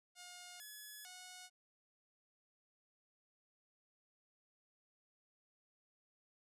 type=tone with pitch steps; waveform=5% pulse; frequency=715 / 1700 / 731 Hz; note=F5 / G#6 / F#5; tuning=+41 / +40 / -21 cents; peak=-40 dBFS; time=0.15-1.5 s; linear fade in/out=50 ms; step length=450 ms; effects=resampled to 32000 Hz